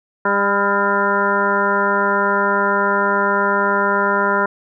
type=harmonic tone with a mistuned harmonic; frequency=200.2 Hz; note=G3; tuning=37 cents sharp; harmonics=1 / 2 / 3 / 4 / 5 / 6 / 7 / 8 / 9; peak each=-25 / -22 / -23 / -29 / -19 / -29 / -19 / -29 / -28 dBFS; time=0.25-4.46 s; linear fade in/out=5 ms; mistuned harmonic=6; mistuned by=+100 cents; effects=none